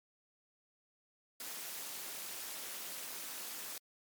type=noise with amplitude modulation; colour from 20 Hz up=white; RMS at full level=-41 dBFS; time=1.4-3.78 s; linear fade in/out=2 ms; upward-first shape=sine; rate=250 Hz; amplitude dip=70%; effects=high-pass 200 Hz 12 dB/octave + MP3 96 kbps